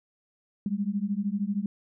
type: beating tone pair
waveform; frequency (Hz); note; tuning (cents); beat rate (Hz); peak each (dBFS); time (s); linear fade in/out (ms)
sine; 196 / 209; G3 / G#3; 0 / +11; 13; -29; 0.66-1.66; 2
effects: none